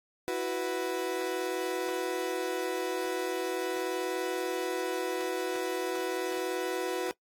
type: chord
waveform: 35% pulse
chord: E suspended second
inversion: none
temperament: equal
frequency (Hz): 329.6 / 370 / 493.9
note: E4 / F#4 / B4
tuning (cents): 0 / 0 / 0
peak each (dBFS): -36 / -31 / -33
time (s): 0.28-7.11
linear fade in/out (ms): 0
effects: noise-tail reverb RT60 0.1 s tail -21 dB re dry + AAC 64 kbps